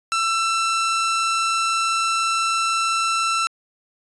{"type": "tone", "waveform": "sawtooth", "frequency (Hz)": 1337, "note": "E6", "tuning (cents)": 24, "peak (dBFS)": -15, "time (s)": [0.12, 3.47], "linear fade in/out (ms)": 0, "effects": ["resampled to 22050 Hz"]}